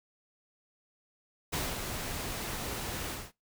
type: noise with ADSR envelope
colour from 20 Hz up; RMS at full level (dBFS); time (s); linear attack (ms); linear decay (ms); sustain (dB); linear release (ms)
pink; -32; 1.52-3.32; 18; 210; -5; 210
effects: noise-tail reverb RT60 0.2 s tail -21 dB re dry